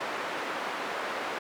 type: band-pass noise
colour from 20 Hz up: white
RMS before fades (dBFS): -34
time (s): 0-1.39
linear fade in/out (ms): 10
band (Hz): 330 to 1500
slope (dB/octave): 12
effects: none